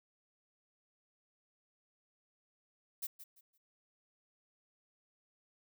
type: noise with echo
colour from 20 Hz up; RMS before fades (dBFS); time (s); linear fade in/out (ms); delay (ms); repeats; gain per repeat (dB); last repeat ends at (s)
violet; -39; 3.02-3.07; 10; 170; 3; -12; 3.58
effects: none